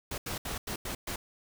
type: noise bursts at uneven times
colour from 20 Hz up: pink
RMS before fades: -36 dBFS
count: 6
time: 0.11-0.18 / 0.26-0.38 / 0.45-0.58 / 0.67-0.76 / 0.85-0.95 / 1.07-1.16 s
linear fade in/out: 5 ms
effects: none